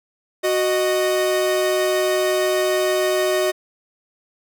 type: tone pair together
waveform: 45% pulse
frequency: 369.8 / 618.5 Hz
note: F#4 / D#5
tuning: -1 / -10 cents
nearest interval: major sixth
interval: 891 cents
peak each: -20 dBFS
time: 0.43-3.52 s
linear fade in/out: 20 ms
effects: none